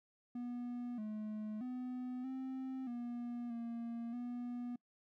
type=tone with pitch steps; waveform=triangle; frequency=243.2 / 213.9 / 251.2 / 262 / 239.9 / 233.2 / 243.2 Hz; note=B3 / A3 / B3 / C4 / A#3 / A#3 / B3; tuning=-26 / -49 / +30 / +2 / +50 / +1 / -26 cents; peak=-38 dBFS; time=0.35-4.76 s; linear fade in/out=5 ms; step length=630 ms; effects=noise-tail reverb RT60 0.1 s tail -26 dB re dry